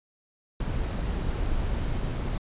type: noise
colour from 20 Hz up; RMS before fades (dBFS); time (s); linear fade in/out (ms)
brown; -28; 0.6-2.38; 5
effects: resampled to 8000 Hz